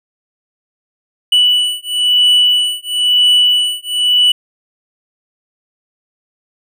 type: beating tone pair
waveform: triangle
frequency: 2960 / 2961 Hz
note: F#7 / F#7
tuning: 0 / +1 cents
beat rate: 1 Hz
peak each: -11 dBFS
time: 1.32-4.32 s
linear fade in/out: 5 ms
effects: none